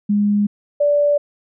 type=tone pair in turn; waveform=sine; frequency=205.8 / 582.1 Hz; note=G#3 / D5; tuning=-16 / -15 cents; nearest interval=octave + tritone; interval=1801 cents; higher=second; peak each=-13 / -12 dBFS; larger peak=second; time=0.09-0.47 / 0.8-1.18 s; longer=neither; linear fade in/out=10 ms; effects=none